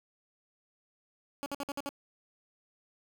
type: tone bursts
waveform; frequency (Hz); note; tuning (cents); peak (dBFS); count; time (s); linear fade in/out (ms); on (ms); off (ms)
15% pulse; 282.3; C#4; +32; -28; 6; 1.43-1.891; 0; 31; 55
effects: none

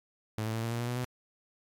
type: tone with pitch steps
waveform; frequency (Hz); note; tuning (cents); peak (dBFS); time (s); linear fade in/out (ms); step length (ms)
sawtooth; 108.9 / 111.06 / 113.26 / 115.51 / 117.8 / 120.14 / 122.52 / 124.95; A2 / A2 / A#2 / A#2 / A#2 / B2 / B2 / B2; -17 / +17 / -49 / -15 / +19 / -47 / -13 / +21; -27; 0.38-1.044; 0; 83
effects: MP3 96 kbps

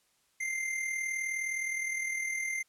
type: tone with amplitude modulation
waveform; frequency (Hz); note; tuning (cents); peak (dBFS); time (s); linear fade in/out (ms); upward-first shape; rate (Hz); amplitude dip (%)
square; 2093; C7; 0; -30; 0.4-2.63; 10; sine; 39.5; 50
effects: white hiss -71 dBFS RMS until 2.68 s + low-pass 11000 Hz 12 dB/octave

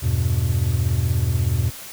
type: chord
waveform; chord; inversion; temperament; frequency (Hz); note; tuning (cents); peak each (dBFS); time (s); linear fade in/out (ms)
triangle; E minor; none; just; 82.41 / 98.89 / 123.61; E2 / G2 / B2; 0 / +16 / +2; -20; 0.02-1.71; 20
effects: white hiss -37 dBFS RMS until 1.92 s

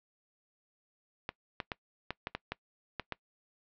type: clicks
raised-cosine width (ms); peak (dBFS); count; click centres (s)
0.3; -18; 9; 1.291 / 1.602 / 1.718 / 2.106 / 2.271 / 2.35 / 2.52 / 2.997 / 3.123
effects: noise-tail reverb RT60 0.1 s tail -22 dB re dry + low-pass 4000 Hz 12 dB/octave

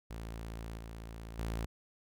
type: tone with level steps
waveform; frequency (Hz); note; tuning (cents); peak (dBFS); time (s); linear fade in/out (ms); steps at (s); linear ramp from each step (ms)
sawtooth; 56; A1; +31; -37 / -40 / -31; 0.1-1.66; 10; 0.77 / 1.38; 5
effects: none

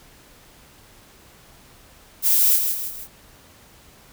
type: noise with echo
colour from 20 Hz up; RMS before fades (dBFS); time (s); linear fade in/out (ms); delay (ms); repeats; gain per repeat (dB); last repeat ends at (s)
violet; -17; 2.22-2.6; 50; 160; 3; -6; 3.08
effects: pink hiss -50 dBFS RMS until 4.12 s

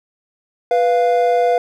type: tone pair together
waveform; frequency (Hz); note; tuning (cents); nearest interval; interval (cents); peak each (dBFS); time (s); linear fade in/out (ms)
triangle; 492.1 / 695.9; B4 / F5; -6 / -6; tritone; 600; -13; 0.71-1.58; 2
effects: none

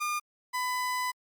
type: tone pair in turn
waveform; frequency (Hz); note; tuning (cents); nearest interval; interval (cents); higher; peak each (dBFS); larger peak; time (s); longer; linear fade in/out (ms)
30% pulse; 1209 / 1001.2; D6 / B5; +50 / +23; minor third; 327; first; -26; neither; 0-0.2 / 0.53-1.12; second; 20
effects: Opus 48 kbps

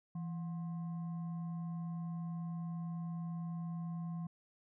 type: tone with frequency modulation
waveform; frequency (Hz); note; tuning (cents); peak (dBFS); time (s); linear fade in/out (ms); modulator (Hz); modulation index
sine; 167.3; E3; +26; -38; 0.15-4.27; 5; 891; 0.21
effects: none

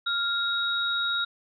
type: tone pair together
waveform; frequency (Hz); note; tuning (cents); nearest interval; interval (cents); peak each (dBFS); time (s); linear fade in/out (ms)
sine; 1396.9 / 3791; F6 / A#7; 0 / +28; octave + perfect fourth; 1728; -27; 0.06-1.25; 10
effects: none

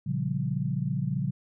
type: chord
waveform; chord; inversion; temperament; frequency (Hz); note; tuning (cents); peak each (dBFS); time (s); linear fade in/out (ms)
sine; G half-diminished seventh; first; just; 117.6 / 141.12 / 176.4 / 196; Bb2 / Db3 / F3 / G3; +16 / +31 / +18 / 0; -33 / -29 / -32 / -35; 0.06-1.31; 10
effects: none

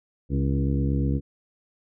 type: harmonic tone with a mistuned harmonic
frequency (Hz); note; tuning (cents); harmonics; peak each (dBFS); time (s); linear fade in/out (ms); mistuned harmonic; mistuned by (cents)
68.4; C#2; -23; 1 / 2 / 3 / 4 / 5 / 6 / 7; -25 / -25 / -30 / -29 / -36 / -41 / -38; 0.29-1.21; 50; 4; +30
effects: none

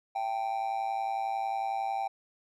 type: tone with amplitude modulation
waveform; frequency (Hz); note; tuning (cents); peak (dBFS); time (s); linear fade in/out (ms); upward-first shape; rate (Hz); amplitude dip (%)
triangle; 784; G5; 0; -24; 0.15-2.08; 10; sine; 111; 75
effects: none

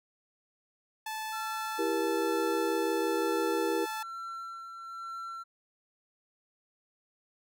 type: tone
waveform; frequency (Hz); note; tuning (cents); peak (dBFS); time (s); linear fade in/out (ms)
sawtooth; 872; A5; -16; -31; 1.06-4.03; 5
type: tone with tremolo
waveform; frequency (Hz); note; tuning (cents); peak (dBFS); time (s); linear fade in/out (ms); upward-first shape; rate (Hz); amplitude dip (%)
triangle; 1352; E6; +43; -35; 1.32-5.44; 20; sine; 1.1; 45
type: chord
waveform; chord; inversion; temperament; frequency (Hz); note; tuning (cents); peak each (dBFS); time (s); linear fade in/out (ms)
sine; E diminished; none; just; 329.6 / 395.6 / 474.7; E4 / G4 / Bb4; 0 / +16 / +31; -32; 1.78-3.86; 20
effects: none

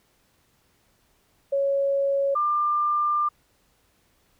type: tone pair in turn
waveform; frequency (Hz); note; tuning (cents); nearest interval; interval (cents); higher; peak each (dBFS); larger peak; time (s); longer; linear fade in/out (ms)
sine; 554.4 / 1193.9; C#5 / D6; 0 / +28; octave + minor second; 1328; second; -20; neither; 1.52-2.35 / 2.35-3.29; second; 10
effects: pink hiss -65 dBFS RMS until 4.39 s

